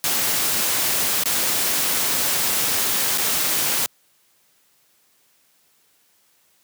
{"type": "noise with dropouts", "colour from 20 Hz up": "white", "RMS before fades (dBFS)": -21, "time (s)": [0.04, 3.86], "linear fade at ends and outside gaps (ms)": 0, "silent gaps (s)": [[1.236, 1.257], [3.176, 3.182]], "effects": ["white hiss -61 dBFS RMS until 6.63 s", "high-pass 100 Hz 12 dB/octave"]}